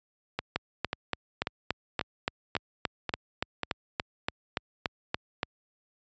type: two click trains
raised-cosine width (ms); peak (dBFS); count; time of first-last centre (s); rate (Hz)
0.3; -13 / -11; 7 / 18; 0.39-3.633 / 0.56-5.431; 1.85 / 3.49
effects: high-pass 60 Hz 12 dB/octave + resampled to 16000 Hz